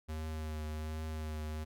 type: tone with vibrato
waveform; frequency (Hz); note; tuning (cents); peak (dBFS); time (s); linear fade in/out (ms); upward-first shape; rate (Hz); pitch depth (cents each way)
square; 77.78; D#2; 0; -38; 0.08-1.65; 20; triangle; 1.3; 25
effects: none